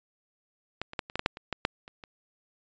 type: clicks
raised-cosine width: 0.3 ms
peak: -16 / -24 / -13 / -26 / -15 / -13 / -7 / -25 / -14 / -8 / -29 / -28 dBFS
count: 12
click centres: 0.816 / 0.934 / 0.992 / 1.099 / 1.156 / 1.194 / 1.261 / 1.371 / 1.527 / 1.651 / 1.879 / 2.038 s
effects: resampled to 16000 Hz